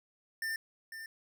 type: tone with echo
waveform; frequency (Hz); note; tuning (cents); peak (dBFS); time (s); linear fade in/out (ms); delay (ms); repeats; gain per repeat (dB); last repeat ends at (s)
square; 1795; A6; +34; -34; 0.42-0.56; 2; 500; 1; -9; 1.06
effects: none